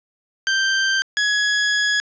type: tone pair in turn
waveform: sawtooth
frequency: 1568 / 1677.5 Hz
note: G6 / G#6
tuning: 0 / +17 cents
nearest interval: minor second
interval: 117 cents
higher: second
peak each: -13 dBFS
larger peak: neither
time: 0.47-1.02 / 1.17-2 s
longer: second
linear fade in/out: 0 ms
effects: resampled to 16000 Hz + 8-bit